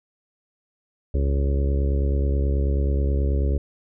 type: harmonic tone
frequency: 69.3 Hz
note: C#2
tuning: in tune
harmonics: 1 / 2 / 3 / 4 / 5 / 6 / 7 / 8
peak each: -19 / -30 / -36 / -34 / -35 / -33 / -39 / -37 dBFS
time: 1.14-3.58 s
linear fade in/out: 5 ms
effects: none